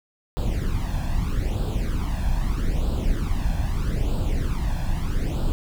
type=noise with flanger; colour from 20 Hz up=brown; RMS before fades=-23 dBFS; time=0.37-5.52 s; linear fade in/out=0 ms; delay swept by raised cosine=0.24 to 1.2 ms; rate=0.79 Hz; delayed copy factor=+0.75; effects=none